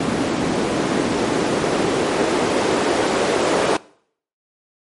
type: noise with band-pass filter sweep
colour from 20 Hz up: white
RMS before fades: -19 dBFS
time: 0-3.77 s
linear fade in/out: 5 ms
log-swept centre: 250 to 450 Hz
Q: 1.5
effects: noise-tail reverb RT60 0.6 s tail -22 dB re dry + MP3 48 kbps